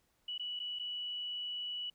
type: tone with dropouts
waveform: sine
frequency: 2948 Hz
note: F#7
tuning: 7 cents flat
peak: -37 dBFS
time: 0.28-1.9 s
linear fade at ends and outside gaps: 5 ms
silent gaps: 0.38-0.395 / 0.593-0.599 / 0.789-0.795 s
effects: pink hiss -75 dBFS RMS until 1.94 s